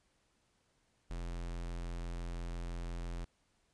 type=tone; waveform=square; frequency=42.96 Hz; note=F1; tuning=28 cents flat; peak=-39 dBFS; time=1.1-3.25 s; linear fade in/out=10 ms; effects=pink hiss -75 dBFS RMS until 3.73 s + resampled to 22050 Hz